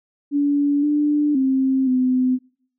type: tone with pitch steps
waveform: sine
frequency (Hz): 286.7 / 295.5 / 264.9 / 255.1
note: D4 / D4 / C4 / C4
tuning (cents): -42 / +11 / +22 / -44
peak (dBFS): -15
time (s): 0.31-2.39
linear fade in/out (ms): 50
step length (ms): 520
effects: noise-tail reverb RT60 0.6 s tail -23 dB re dry